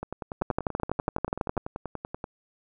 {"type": "two click trains", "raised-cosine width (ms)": 1, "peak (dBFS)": [-11, -19], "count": [15, 24], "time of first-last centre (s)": [[0.42, 1.577], [0.03, 2.242]], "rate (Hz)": [12.1, 10.4], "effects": []}